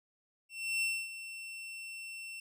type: tone with ADSR envelope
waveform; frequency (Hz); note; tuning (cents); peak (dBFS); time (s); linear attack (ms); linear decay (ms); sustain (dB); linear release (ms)
40% pulse; 2700; E7; +41; -28; 0.49-2.4; 330; 260; -13; 4
effects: none